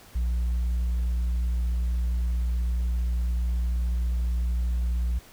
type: tone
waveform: sine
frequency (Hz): 59.9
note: A#1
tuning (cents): +48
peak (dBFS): -20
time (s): 0.15-5.19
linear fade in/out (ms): 10
effects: tanh soft clip ceiling -22 dBFS + pink hiss -51 dBFS RMS until 5.32 s